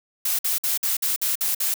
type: noise bursts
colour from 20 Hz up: blue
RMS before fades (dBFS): -23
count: 8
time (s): 0.25-1.741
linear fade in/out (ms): 5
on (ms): 140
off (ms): 53
effects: none